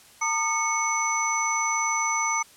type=tone cluster; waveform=sine; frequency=911 / 1217 / 2199 / 6030 Hz; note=A#5 / D#6 / C#7 / F#8; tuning=-40 / -39 / -14 / +32 cents; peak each=-28 dBFS; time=0.21-2.43 s; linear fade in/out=10 ms; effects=white hiss -52 dBFS RMS until 2.56 s + low-pass 11000 Hz 12 dB/octave